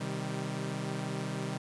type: chord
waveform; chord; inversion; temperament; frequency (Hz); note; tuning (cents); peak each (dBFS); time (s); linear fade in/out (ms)
sawtooth; C minor; none; equal with one note detuned; 129.38 / 155.56 / 196; C3 / Eb3 / G3; -19 / 0 / 0; -34; 0-1.58; 10
effects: resampled to 24000 Hz + 11-bit